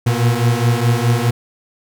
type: beating tone pair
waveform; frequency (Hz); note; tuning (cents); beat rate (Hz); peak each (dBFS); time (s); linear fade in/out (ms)
40% pulse; 116.54 / 121.34; A#2 / B2; 0 / -30; 4.8; -15; 0.06-1.31; 10
effects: none